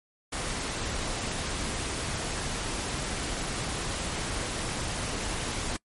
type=noise; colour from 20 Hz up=pink; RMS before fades=-32 dBFS; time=0.32-5.77 s; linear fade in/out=10 ms; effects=noise-tail reverb RT60 0.1 s tail -25 dB re dry + MP3 48 kbps